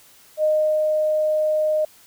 sine tone with ADSR envelope, 616 Hz, D#5, 17 cents flat, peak -15 dBFS, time 0.37-1.85 s, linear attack 64 ms, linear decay 360 ms, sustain -2 dB, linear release 5 ms, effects white hiss -51 dBFS RMS until 2.06 s

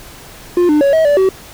triangle tone with pitch steps, 352.9 / 299.7 / 558 / 640 / 580 / 380.4 Hz, F4 / D4 / C#5 / D#5 / D5 / F#4, +18 / +35 / +11 / +49 / -22 / +48 cents, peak -6 dBFS, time 0.57-1.29 s, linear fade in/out 2 ms, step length 120 ms, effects pink hiss -36 dBFS RMS until 1.53 s

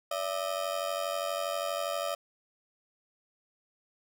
30% pulse ring-modulated tone, 622.3 Hz, D#5, in tune, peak -25 dBFS, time 0.11-2.15 s, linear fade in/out 5 ms, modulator 46.2 Hz, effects none

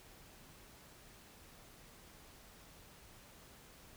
silence, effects pink hiss -59 dBFS RMS until 3.96 s

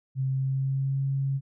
sine tone with pitch glide, 132.8 to 136.53 Hz, C3 to C#3, +26 to -26 cents, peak -24 dBFS, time 0.15-1.41 s, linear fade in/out 50 ms, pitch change +48 cents, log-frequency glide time 0.26-1.03 s, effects none

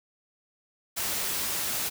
white noise, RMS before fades -30 dBFS, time 0.96-1.9 s, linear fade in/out 20 ms, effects none

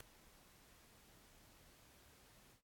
pink noise with ADSR envelope, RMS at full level -45 dBFS, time 0-2.62 s, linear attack 4 ms, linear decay 4 ms, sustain -21 dB, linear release 100 ms, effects noise-tail reverb RT60 0.1 s tail -26 dB re dry + AAC 64 kbps

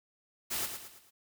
white noise with echo, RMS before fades -34 dBFS, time 0.5-0.67 s, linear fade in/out 20 ms, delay 110 ms, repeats 4, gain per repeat -7 dB, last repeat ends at 1.11 s, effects none

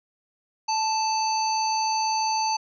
harmonic tone with a mistuned harmonic, 877 Hz, A5, 6 cents flat, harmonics 1 / 3 / 5 / 7, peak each -23 / -35 / -30 / -32 dBFS, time 0.68-2.57 s, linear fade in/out 10 ms, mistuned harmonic 5, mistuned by +67 cents, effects none

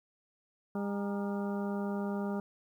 harmonic tone with a mistuned harmonic, 201.3 Hz, G3, 46 cents sharp, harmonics 1 / 2 / 3 / 4 / 5 / 6 / 7, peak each -33 / -39 / -43 / -45 / -47 / -49 / -50 dBFS, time 0.75-2.4 s, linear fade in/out 2 ms, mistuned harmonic 5, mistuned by -120 cents, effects 11-bit

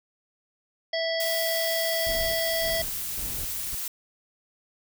harmonic tone, 658 Hz, E5, 3 cents flat, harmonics 1 / 3 / 5 / 7 / 8, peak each -27 / -32 / -34 / -35 / -36 dBFS, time 0.93-2.82 s, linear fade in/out 5 ms
blue noise, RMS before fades -32 dBFS, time 1.2-3.88 s, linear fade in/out 2 ms
brown noise with tremolo, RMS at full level -38 dBFS, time 2.06-3.75 s, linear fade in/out 5 ms, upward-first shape square, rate 1.8 Hz, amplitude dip 75%
effects none

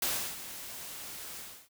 white noise with ADSR envelope, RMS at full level -30 dBFS, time 0.02-1.69 s, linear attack 4 ms, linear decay 330 ms, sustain -13 dB, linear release 310 ms, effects none

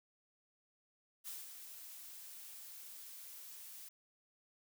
blue noise with ADSR envelope, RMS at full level -45 dBFS, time 1.24-3.89 s, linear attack 37 ms, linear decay 190 ms, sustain -7 dB, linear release 9 ms, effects none

